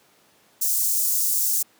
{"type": "high-pass noise", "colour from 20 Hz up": "white", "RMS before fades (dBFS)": -22, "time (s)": [0.61, 1.63], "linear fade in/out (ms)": 10, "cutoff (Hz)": 6200, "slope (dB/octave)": 24, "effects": ["pink hiss -58 dBFS RMS until 1.79 s", "high-pass 200 Hz 12 dB/octave"]}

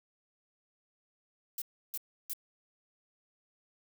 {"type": "noise bursts", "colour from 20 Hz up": "violet", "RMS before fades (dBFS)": -37, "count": 3, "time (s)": [1.58, 2.334], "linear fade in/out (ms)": 2, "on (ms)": 38, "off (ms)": 320, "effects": []}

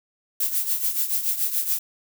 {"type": "noise with tremolo", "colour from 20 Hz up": "violet", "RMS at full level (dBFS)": -21, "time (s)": [0.4, 1.79], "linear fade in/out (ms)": 5, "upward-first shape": "triangle", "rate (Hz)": 7, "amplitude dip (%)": 75, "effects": []}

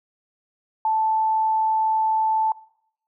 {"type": "tone", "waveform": "sine", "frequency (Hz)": 878, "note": "A5", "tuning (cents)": -4, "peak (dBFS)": -18, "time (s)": [0.85, 2.52], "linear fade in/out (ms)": 2, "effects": ["noise-tail reverb RT60 0.7 s tail -21 dB re dry"]}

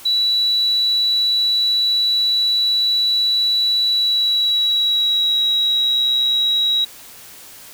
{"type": "tone with pitch glide", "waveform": "sine", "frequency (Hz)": [3938, 3857], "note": ["B7", "B7"], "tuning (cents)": [-6, -42], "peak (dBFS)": -14, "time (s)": [0.05, 6.85], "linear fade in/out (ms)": 10, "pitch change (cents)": -36, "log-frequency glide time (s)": [3.87, 5.44], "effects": ["white hiss -40 dBFS RMS until 7.73 s"]}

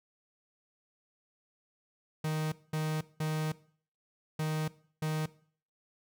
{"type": "tone bursts at uneven times", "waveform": "45% pulse", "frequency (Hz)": 155.56, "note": "D#3", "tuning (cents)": 0, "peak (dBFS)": -30, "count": 5, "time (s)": [[2.24, 2.52], [2.73, 3.01], [3.2, 3.52], [4.39, 4.68], [5.02, 5.26]], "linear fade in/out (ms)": 5, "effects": ["noise-tail reverb RT60 0.5 s tail -19 dB re dry"]}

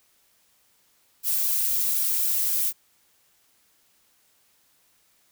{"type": "noise with flanger", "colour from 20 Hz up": "violet", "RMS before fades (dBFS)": -24, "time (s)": [1.23, 2.73], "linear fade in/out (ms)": 50, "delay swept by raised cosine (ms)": [1.2, 2.6], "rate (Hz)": 3.9, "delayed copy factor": 0.7, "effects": ["white hiss -64 dBFS RMS until 5.31 s"]}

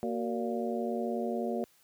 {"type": "harmonic tone with a mistuned harmonic", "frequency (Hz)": 116.54, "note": "A#2", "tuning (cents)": 0, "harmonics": [2, 3, 4, 5, 6], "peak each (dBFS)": [-34, -36, -37, -38, -39], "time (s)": [0.03, 1.64], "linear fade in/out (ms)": 0, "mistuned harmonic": 3, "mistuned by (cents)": 120, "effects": ["white hiss -65 dBFS RMS until 1.83 s", "high-pass 60 Hz 12 dB/octave"]}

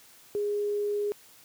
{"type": "tone", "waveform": "sine", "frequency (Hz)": 412.6, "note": "G#4", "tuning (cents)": -11, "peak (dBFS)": -26, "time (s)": [0.35, 1.12], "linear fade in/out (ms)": 0, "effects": ["white hiss -55 dBFS RMS until 1.44 s", "high-pass 60 Hz 12 dB/octave"]}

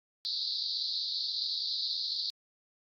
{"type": "band-pass noise", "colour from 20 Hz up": "white", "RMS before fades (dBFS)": -34, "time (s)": [0.25, 2.3], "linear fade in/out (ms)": 0, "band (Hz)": [3800, 4800], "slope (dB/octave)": 96, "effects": ["AAC 48 kbps"]}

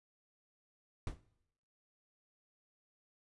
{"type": "noise with exponential decay", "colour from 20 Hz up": "brown", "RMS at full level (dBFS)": -34, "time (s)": [1.07, 1.21], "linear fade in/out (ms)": 1, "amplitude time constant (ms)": 30, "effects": ["noise-tail reverb RT60 0.8 s tail -20 dB re dry", "resampled to 24000 Hz"]}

